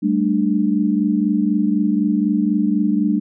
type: chord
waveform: sine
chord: G suspended second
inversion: none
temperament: equal with one note detuned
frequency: 196 / 220 / 296.9 Hz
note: G3 / A3 / D4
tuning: 0 / 0 / +19 cents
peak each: -19 dBFS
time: 0.02-3.2 s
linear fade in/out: 20 ms
effects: none